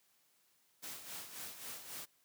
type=noise with tremolo; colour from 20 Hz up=white; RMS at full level=-45 dBFS; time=0.82-2.06 s; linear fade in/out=20 ms; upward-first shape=sine; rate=3.7 Hz; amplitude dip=60%; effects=white hiss -73 dBFS RMS until 2.24 s + high-pass 100 Hz 12 dB/octave